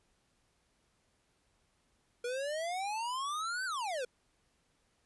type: exponential two-way sweep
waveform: square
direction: up then down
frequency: 474.5 to 1568 to 474.5 Hz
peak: -35 dBFS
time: 2.24-4.05 s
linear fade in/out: 5 ms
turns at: 3.65 s
effects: pink hiss -74 dBFS RMS until 5.05 s + resampled to 24000 Hz